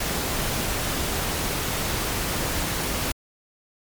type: noise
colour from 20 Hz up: pink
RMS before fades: -26 dBFS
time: 0-3.12 s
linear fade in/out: 5 ms
effects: MP3 96 kbps